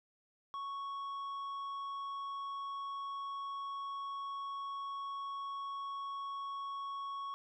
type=tone with tanh clipping; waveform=sine; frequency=1108.7 Hz; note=C#6; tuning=in tune; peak=-40 dBFS; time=0.54-7.34 s; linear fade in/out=0 ms; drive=6 dB; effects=none

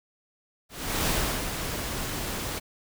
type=noise with ADSR envelope; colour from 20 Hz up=pink; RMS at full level=-25 dBFS; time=0.69-2.6 s; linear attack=380 ms; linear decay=380 ms; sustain=-7 dB; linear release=23 ms; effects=none

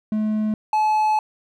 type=tone pair in turn; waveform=triangle; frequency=214.8 / 859.2 Hz; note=A3 / A5; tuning=-41 / -41 cents; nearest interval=2 octaves; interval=2400 cents; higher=second; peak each=-17 / -14 dBFS; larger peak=second; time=0.12-0.54 / 0.73-1.19 s; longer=second; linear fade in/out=2 ms; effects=none

